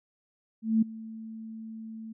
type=tone with ADSR envelope; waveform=sine; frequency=222.2 Hz; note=A3; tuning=17 cents sharp; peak=-18 dBFS; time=0.62-2.13 s; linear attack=200 ms; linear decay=9 ms; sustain=-20 dB; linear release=12 ms; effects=none